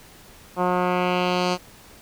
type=tone with low-pass filter sweep; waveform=10% pulse; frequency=180 Hz; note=F#3; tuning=47 cents flat; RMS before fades=-22 dBFS; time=0.56-1.58 s; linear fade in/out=50 ms; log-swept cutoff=1100 to 5600 Hz; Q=1.6; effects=pink hiss -48 dBFS RMS until 2.01 s